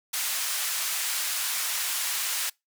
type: band-pass noise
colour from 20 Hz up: white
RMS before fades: -29 dBFS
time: 0.13-2.5 s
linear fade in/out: 10 ms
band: 1100 to 14000 Hz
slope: 12 dB/octave
effects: noise-tail reverb RT60 0.2 s tail -25 dB re dry